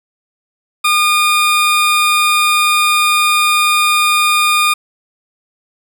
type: tone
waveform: 20% pulse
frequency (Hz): 1217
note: D#6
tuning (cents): -39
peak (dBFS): -5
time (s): 0.84-4.74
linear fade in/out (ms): 10
effects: none